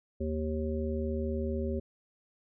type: harmonic tone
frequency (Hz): 77.78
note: D#2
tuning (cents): 0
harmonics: 1 / 3 / 5 / 7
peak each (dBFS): -33 / -35 / -36 / -39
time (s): 0.2-1.8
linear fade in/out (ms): 10
effects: none